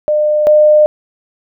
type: tone pair in turn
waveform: sine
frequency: 603 / 605.1 Hz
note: D5 / D#5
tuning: +46 / -48 cents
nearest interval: unison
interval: 6 cents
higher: second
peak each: -9 / -4 dBFS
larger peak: second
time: 0.08-0.47 / 0.47-0.86 s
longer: neither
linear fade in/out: 0 ms
effects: none